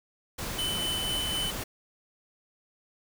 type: noise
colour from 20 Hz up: pink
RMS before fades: -35 dBFS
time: 0.38-1.64 s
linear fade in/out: 10 ms
type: tone with tremolo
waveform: square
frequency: 3026 Hz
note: F#7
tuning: 38 cents sharp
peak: -29 dBFS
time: 0.58-1.51 s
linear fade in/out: 10 ms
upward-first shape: sine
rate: 4 Hz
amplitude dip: 25%
effects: none